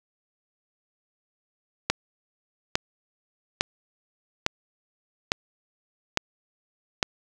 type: click train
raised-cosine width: 0.2 ms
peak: -3 dBFS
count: 7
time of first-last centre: 1.9-7.028 s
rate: 1.17 Hz
effects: none